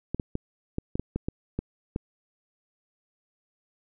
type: clicks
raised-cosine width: 3 ms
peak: -15 dBFS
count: 10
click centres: 0.146 / 0.198 / 0.354 / 0.784 / 0.955 / 0.996 / 1.16 / 1.285 / 1.59 / 1.961 s
effects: none